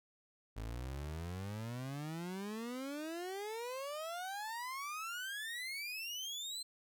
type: exponential sweep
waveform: 30% pulse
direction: up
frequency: 51.91 to 4159 Hz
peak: -38 dBFS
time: 0.56-6.63 s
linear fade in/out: 10 ms
effects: none